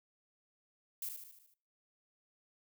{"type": "noise with echo", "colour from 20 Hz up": "violet", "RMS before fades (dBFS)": -40, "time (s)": [1.02, 1.09], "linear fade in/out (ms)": 2, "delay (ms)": 75, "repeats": 6, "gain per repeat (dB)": -5, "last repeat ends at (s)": 1.54, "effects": ["noise-tail reverb RT60 0.4 s tail -20 dB re dry"]}